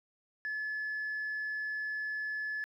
sine tone, 1720 Hz, A6, 40 cents flat, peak -32 dBFS, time 0.45-2.64 s, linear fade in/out 0 ms, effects tanh soft clip ceiling -31 dBFS + 12-bit

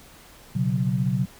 sine chord, B suspended second, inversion none, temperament equal, 123.47 / 138.59 / 185 Hz, B2 / C#3 / F#3, 0 / 0 / 0 cents, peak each -25 dBFS, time 0.55-1.26 s, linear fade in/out 10 ms, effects pink hiss -49 dBFS RMS until 1.39 s

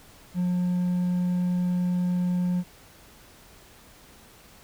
triangle tone with hard clipping, 179 Hz, F3, 43 cents sharp, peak -23 dBFS, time 0.34-2.64 s, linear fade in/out 50 ms, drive 5 dB, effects pink hiss -52 dBFS RMS until 4.63 s

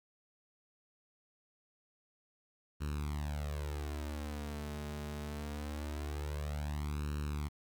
sawtooth tone with flanger, 73.8 Hz, D2, 9 cents sharp, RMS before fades -39 dBFS, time 2.8-7.49 s, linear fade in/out 20 ms, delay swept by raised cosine 0.72 to 4.82 ms, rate 0.23 Hz, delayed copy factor +1, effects 11-bit

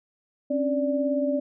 sine tone cluster, 269.2 / 286.9 / 584 Hz, C4 / D4 / D5, +49 / -40 / -10 cents, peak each -25 / -33 / -25 dBFS, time 0.5-1.4 s, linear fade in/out 10 ms, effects none

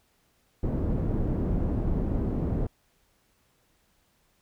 pink low-pass noise, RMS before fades -27 dBFS, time 0.63-2.67 s, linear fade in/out 5 ms, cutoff 360 Hz, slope 12 dB/octave, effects pink hiss -68 dBFS RMS until 4.41 s

